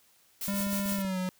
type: noise with tremolo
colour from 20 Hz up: blue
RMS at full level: -34 dBFS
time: 0.41-1.02 s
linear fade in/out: 2 ms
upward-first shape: sine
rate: 6.5 Hz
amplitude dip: 60%
type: tone with pitch glide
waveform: square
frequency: 199.8 to 184.28 Hz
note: G3 to F#3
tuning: +33 to -7 cents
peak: -30 dBFS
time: 0.48-1.29 s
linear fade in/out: 0 ms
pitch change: -140 cents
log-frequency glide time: 0.94-1.18 s
type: click train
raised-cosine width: 3 ms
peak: -33 dBFS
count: 9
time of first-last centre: 0.54-1.05 s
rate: 15.7 Hz
effects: white hiss -64 dBFS RMS until 1.39 s